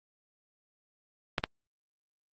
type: clicks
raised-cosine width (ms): 0.3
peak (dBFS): -10 / -11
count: 2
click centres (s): 1.382 / 1.439
effects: Opus 32 kbps